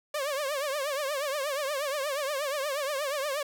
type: tone with vibrato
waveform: sawtooth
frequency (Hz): 568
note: C#5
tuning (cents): +42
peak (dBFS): -25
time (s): 0.14-3.43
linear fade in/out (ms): 5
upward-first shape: triangle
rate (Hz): 8.4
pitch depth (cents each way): 150
effects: none